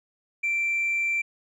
triangle tone with tanh clipping, 2349 Hz, D7, in tune, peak -23 dBFS, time 0.43-1.22 s, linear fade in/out 10 ms, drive 5 dB, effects none

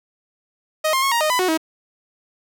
sawtooth tone with pitch steps, 624 / 1060 / 1092 / 938 / 617 / 999 / 367.7 / 319.5 Hz, D#5 / C6 / C#6 / A#5 / D#5 / B5 / F#4 / D#4, +5 / +22 / -26 / +11 / -15 / +20 / -11 / +46 cents, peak -13 dBFS, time 0.84-1.576 s, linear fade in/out 10 ms, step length 92 ms, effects none

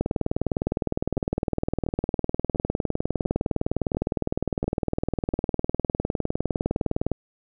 two click trains, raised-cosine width 2 ms, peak -16 / -10 dBFS, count 7 / 141, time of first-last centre 1.17-5.337 / 0.01-7.117 s, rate 1.44 / 19.7 Hz, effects none

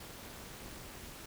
pink noise with amplitude modulation, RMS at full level -45 dBFS, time 0-1.26 s, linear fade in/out 5 ms, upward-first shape sine, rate 297 Hz, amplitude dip 80%, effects none

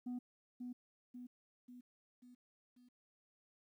sine tone with echo, 246.9 Hz, B3, in tune, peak -37 dBFS, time 0.06-0.19 s, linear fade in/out 10 ms, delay 540 ms, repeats 5, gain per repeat -5 dB, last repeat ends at 2.89 s, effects tanh soft clip ceiling -39 dBFS + 13-bit

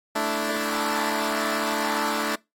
10% pulse chord, A suspended fourth, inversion none, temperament equal, 220 / 293.7 / 329.6 Hz, A3 / D4 / E4, 0 / 0 / 0 cents, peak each -20 / -19 / -23 dBFS, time 0.15-2.36 s, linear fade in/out 10 ms, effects noise-tail reverb RT60 0.2 s tail -22 dB re dry + AAC 48 kbps

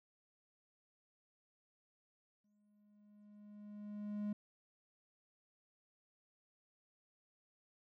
triangle tone with exponential growth, 207.7 Hz, G#3, in tune, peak -34 dBFS, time 2.44-4.33 s, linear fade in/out 5 ms, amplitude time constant 410 ms, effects none

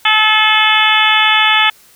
harmonic tone, 432.2 Hz, A4, 31 cents flat, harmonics 2 / 3 / 4 / 5 / 6 / 7 / 8, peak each -16 / -16 / -16 / -16 / -16 / -16 / -16 dBFS, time 0.05-1.7 s, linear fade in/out 5 ms, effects white hiss -46 dBFS RMS until 1.95 s

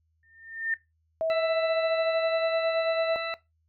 sine tone with exponential growth, 1811 Hz, A6, 49 cents sharp, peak -23 dBFS, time 0.23-0.74 s, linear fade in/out 2 ms, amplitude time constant 110 ms
sine tone with pitch glide, 647 to 653 Hz, E5 to E5, -32 to -17 cents, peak -24 dBFS, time 1.21-3.16 s, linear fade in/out 0 ms, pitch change +15 cents, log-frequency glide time 1.68-2.53 s
harmonic tone, 662 Hz, E5, 7 cents sharp, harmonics 1 / 2 / 3 / 4 / 6, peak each -32 / -35 / -37 / -38 / -40 dBFS, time 1.3-3.34 s, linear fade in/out 0 ms
effects noise-tail reverb RT60 0.2 s tail -18 dB re dry + added 80 Hz sine -68 dBFS peak until 3.68 s

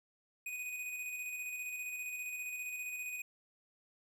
square tone with tremolo, 2489 Hz, D#7, in tune, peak -39 dBFS, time 0.46-3.22 s, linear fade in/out 5 ms, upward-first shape square, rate 15 Hz, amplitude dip 30%, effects none

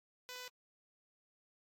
5% pulse tone, 499.4 Hz, B4, 19 cents sharp, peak -34 dBFS, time 0.29-0.48 s, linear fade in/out 0 ms, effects AAC 48 kbps

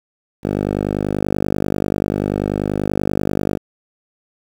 5% pulse tone with band-pass filter, 50.3 Hz, G1, 45 cents sharp, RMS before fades -20 dBFS, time 0.43-3.58 s, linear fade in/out 20 ms, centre 220 Hz, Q 0.65, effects 7-bit

